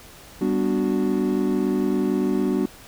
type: chord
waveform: triangle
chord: G major seventh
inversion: none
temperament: equal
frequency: 196 / 246.9 / 293.7 / 370 Hz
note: G3 / B3 / D4 / F#4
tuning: 0 / 0 / 0 / 0 cents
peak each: -23 dBFS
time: 0.41-2.66 s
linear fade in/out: 5 ms
effects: pink hiss -45 dBFS RMS until 2.87 s